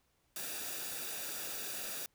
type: noise with comb filter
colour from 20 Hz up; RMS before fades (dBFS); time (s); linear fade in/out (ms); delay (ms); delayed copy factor
white; -41; 0.36-2.06; 2; 0.95; -0.55
effects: pink hiss -75 dBFS RMS until 2.14 s